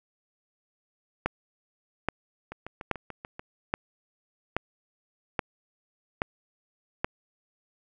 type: two click trains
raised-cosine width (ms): 0.5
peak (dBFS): -23 / -10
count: 7 / 8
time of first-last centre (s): 2.52-3.395 / 1.26-7.045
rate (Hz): 6.86 / 1.21
effects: none